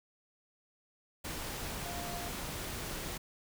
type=tone in noise; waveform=sine; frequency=698.5 Hz; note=F5; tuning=in tune; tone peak=-43 dBFS; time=1.85-2.29 s; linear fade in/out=10 ms; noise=pink; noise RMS=-40 dBFS; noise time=1.24-3.18 s; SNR=-6 dB; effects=none